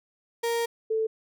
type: tone pair in turn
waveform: 35% pulse / sine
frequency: 466.2 / 441.7 Hz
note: A#4 / A4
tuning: 0 / +7 cents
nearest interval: minor second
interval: 93 cents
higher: first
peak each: -23 dBFS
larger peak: neither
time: 0.43-0.66 / 0.9-1.07 s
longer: first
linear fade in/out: 10 ms
effects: none